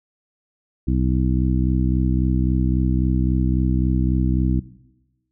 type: harmonic tone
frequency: 63.7 Hz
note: C2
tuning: 46 cents flat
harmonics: 1 / 2 / 3 / 4 / 5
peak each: -20 / -23 / -25 / -26 / -27 dBFS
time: 0.87-4.6 s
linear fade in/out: 10 ms
effects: noise-tail reverb RT60 1.0 s tail -17 dB re dry